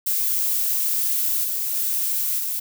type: noise with level steps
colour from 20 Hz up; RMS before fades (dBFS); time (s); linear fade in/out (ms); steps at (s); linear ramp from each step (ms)
violet; -22 / -25 / -23 / -26; 0.06-2.6; 10; 1.43 / 1.73 / 2.38; 20
effects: none